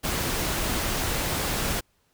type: noise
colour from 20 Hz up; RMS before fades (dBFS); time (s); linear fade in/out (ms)
pink; -27; 0.03-1.81; 20
effects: pink hiss -68 dBFS RMS until 2.13 s